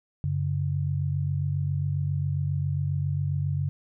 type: tone pair together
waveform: sine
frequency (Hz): 95.11 / 142.5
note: F#2 / C#3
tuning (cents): +48 / +48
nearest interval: perfect fifth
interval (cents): 700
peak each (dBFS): -28 / -26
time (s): 0.24-3.69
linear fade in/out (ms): 0
effects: none